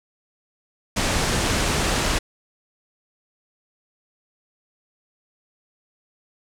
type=low-pass noise; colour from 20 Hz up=pink; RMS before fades=-22 dBFS; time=0.96-2.19 s; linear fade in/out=10 ms; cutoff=9200 Hz; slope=24 dB/octave; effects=none